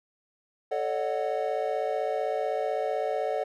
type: chord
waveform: triangle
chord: D# half-diminished seventh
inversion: second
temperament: equal with one note detuned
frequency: 440 / 554.4 / 610.2 / 740 Hz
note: A4 / C#5 / D#5 / F#5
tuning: 0 / 0 / -34 / 0 cents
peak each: -30 dBFS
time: 0.71-3.44 s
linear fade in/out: 10 ms
effects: none